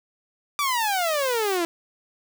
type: exponential sweep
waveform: sawtooth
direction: down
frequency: 1186 to 328.8 Hz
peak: -18 dBFS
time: 0.59-1.65 s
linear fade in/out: 0 ms
type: noise with tremolo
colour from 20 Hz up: violet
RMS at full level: -36 dBFS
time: 0.61-1.58 s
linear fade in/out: 20 ms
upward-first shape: sine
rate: 4.8 Hz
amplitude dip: 30%
effects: none